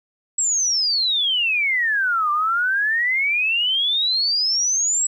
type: exponential two-way sweep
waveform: sine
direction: down then up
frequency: 7810 to 1174.7 to 7810 Hz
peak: -17 dBFS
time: 0.38-5.07 s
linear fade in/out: 5 ms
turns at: 2.31 s
effects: 9-bit